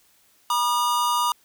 square tone pair together, 964 / 1214.6 Hz, B5 / D#6, -42 / -42 cents, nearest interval major third, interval 400 cents, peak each -23 / -24 dBFS, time 0.5-1.32 s, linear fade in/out 2 ms, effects white hiss -60 dBFS RMS until 1.44 s

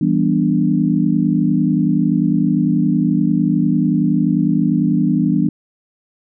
sine chord, E minor seventh, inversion none, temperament equal with one note detuned, 164.81 / 196 / 244.4 / 293.7 Hz, E3 / G3 / B3 / D4, 0 / 0 / -18 / 0 cents, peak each -18 dBFS, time 0.01-5.49 s, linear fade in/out 5 ms, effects none

